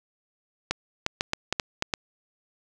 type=clicks; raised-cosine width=0.2 ms; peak=-7 dBFS; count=8; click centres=0.71 / 1.064 / 1.209 / 1.334 / 1.526 / 1.598 / 1.824 / 1.938 s; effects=7-bit